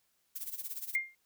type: noise with tremolo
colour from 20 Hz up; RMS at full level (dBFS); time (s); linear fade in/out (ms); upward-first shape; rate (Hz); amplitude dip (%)
violet; -38; 0.35-0.96; 10; sine; 17; 80
type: tone with exponential decay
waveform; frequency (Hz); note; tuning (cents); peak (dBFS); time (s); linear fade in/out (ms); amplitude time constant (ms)
sine; 2115; C7; +18; -24; 0.95-1.15; 2; 43
effects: white hiss -75 dBFS RMS until 1.25 s